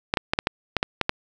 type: clicks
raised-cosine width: 0.3 ms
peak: -4 dBFS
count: 9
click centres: 0.139 / 0.172 / 0.335 / 0.389 / 0.471 / 0.767 / 0.829 / 1.013 / 1.094 s
effects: none

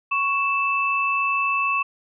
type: tone pair together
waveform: sine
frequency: 1109 / 2638 Hz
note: C#6 / E7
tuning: 0 / +1 cents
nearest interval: octave + minor third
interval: 1501 cents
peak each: -22 dBFS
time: 0.11-1.83 s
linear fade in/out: 10 ms
effects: none

